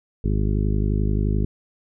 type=harmonic tone; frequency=51.5 Hz; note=G#1; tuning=14 cents flat; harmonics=1 / 2 / 3 / 4 / 5 / 6 / 7 / 8; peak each=-21 / -24 / -28 / -28 / -34 / -34 / -34 / -35 dBFS; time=0.24-1.45 s; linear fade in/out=5 ms; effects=none